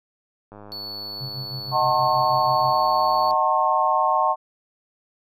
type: click train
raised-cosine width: 1 ms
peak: -28 dBFS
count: 291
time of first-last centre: 0.52-3.336 s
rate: 103 Hz
type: tone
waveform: triangle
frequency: 4435 Hz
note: C#8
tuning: in tune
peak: -30 dBFS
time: 0.72-3.31 s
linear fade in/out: 0 ms
type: tone with tremolo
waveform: sine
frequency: 132.1 Hz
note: C3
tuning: 17 cents sharp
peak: -29 dBFS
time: 1.2-2.77 s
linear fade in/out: 20 ms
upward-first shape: sine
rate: 6.3 Hz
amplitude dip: 90%
type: chord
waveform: sine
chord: D# diminished seventh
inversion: none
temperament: just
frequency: 622.3 / 746.7 / 896 / 1075.3 Hz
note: D#5 / F#5 / A5 / C6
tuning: 0 / +16 / +31 / +47 cents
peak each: -25 / -23 / -22 / -21 dBFS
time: 1.71-4.36 s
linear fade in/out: 50 ms
effects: none